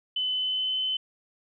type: tone with pitch glide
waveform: sine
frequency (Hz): 3022 to 3045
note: F#7 to F#7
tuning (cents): +36 to +49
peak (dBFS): -25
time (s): 0.16-0.97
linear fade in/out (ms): 5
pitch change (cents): +13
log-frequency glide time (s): 0.32-0.77
effects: none